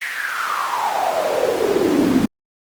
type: noise with high-pass filter sweep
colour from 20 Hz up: brown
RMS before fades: -19 dBFS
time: 0.01-2.26 s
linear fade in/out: 10 ms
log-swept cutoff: 2000 to 230 Hz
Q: 6.4
effects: Opus 24 kbps